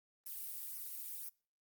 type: noise with flanger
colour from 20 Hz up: violet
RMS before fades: -45 dBFS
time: 0.26-1.29 s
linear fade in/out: 5 ms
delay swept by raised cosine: 0.25 to 2.15 ms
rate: 2 Hz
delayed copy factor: -0.7
effects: noise-tail reverb RT60 0.4 s tail -26 dB re dry + Opus 32 kbps